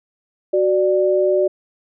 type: tone pair together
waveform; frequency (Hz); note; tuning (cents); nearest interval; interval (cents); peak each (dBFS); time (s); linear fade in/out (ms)
sine; 372.3 / 591; F#4 / D5; +11 / +11; minor sixth; 800; -16; 0.53-1.48; 10
effects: none